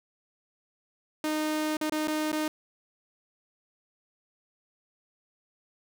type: tone with dropouts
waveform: sawtooth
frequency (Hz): 307.8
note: D#4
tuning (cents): -19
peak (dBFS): -23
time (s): 1.24-2.48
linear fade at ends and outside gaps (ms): 2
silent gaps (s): 1.769-1.812 / 1.897-1.921 / 2.074-2.081 / 2.318-2.328
effects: none